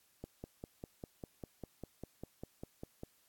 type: click train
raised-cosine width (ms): 2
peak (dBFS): -30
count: 15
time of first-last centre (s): 0.24-3.034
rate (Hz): 5.01
effects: white hiss -71 dBFS RMS until 3.28 s + AAC 64 kbps